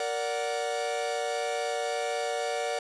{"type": "chord", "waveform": "45% pulse", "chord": "Bb augmented", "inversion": "none", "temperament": "equal with one note detuned", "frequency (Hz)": [466.2, 582.3, 740], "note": ["Bb4", "D5", "F#5"], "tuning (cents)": [0, -15, 0], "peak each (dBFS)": -33, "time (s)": [0, 2.79], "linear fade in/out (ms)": 2, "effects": ["resampled to 22050 Hz"]}